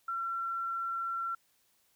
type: tone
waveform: sine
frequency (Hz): 1358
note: F6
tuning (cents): -49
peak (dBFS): -32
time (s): 0.08-1.35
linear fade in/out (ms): 5
effects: white hiss -71 dBFS RMS until 1.95 s